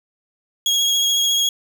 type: tone with vibrato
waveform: 30% pulse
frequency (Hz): 3300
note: G#7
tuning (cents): -12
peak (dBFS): -13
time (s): 0.66-1.49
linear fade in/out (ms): 2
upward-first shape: triangle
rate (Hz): 14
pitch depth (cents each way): 24
effects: none